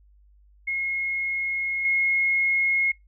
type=tone with level steps; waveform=sine; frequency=2160 Hz; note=C#7; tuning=45 cents flat; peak=-24 / -19 dBFS; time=0.67-2.92 s; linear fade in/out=10 ms; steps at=1.85 s; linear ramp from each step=2 ms; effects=noise-tail reverb RT60 0.2 s tail -26 dB re dry + added 50 Hz sine -53 dBFS peak until 3.07 s